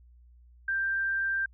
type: tone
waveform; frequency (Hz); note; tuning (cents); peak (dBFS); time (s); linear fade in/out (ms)
sine; 1578; G6; +11; -26; 0.68-1.46; 5
effects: added 60 Hz sine -53 dBFS peak until 1.53 s